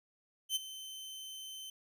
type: tone with ADSR envelope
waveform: sawtooth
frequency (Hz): 3078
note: G7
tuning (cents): -32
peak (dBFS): -26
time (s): 0.49-1.7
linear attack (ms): 67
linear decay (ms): 20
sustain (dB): -15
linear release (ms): 3
effects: none